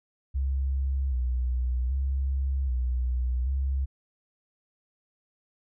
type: tone with vibrato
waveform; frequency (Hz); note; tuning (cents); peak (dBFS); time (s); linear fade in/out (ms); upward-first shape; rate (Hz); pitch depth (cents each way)
sine; 64.6; C2; -21; -24; 0.34-3.86; 20; square; 0.64; 69
effects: none